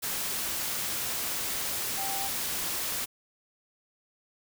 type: tone in noise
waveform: sine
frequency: 784 Hz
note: G5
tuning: in tune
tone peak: -35 dBFS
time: 1.97-2.29 s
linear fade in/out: 20 ms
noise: white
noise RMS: -32 dBFS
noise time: 0.02-3.06 s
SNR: -6 dB
effects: none